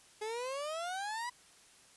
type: exponential sweep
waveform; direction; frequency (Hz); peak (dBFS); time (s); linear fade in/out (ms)
30% pulse; up; 420 to 995; -34; 0.21-1.3; 10
effects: white hiss -61 dBFS RMS until 1.96 s + resampled to 24000 Hz